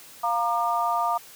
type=chord; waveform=sine; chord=Bb major; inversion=second; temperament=equal with one note detuned; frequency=698.5 / 932.3 / 1200 Hz; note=F5 / Bb5 / D6; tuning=0 / 0 / +37 cents; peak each=-26 dBFS; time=0.23-1.18 s; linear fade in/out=10 ms; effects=white hiss -47 dBFS RMS until 1.35 s + high-pass 60 Hz 12 dB/octave